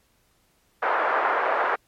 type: band-pass noise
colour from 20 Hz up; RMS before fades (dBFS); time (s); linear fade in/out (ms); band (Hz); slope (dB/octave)
white; -23; 0.82-1.76; 10; 470 to 1500; 24
effects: pink hiss -65 dBFS RMS until 1.87 s + MP3 64 kbps